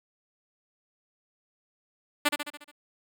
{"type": "tone with echo", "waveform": "5% pulse", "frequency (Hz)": 293.7, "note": "D4", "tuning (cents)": 0, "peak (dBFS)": -9, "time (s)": [2.25, 2.29], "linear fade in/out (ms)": 10, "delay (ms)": 71, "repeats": 6, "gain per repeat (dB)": -5, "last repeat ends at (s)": 2.716, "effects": []}